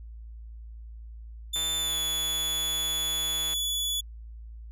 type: tone with pitch glide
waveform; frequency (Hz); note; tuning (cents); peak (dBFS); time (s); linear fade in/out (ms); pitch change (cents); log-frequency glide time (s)
sawtooth; 3537 to 3420; A7 to A7; +8 to -50; -24; 1.53-4.01; 10; -58; 1.76-1.99
type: click train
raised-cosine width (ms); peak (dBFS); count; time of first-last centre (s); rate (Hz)
0.3; -25; 321; 1.56-3.535; 162
effects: added 56 Hz sine -40 dBFS peak until 4.71 s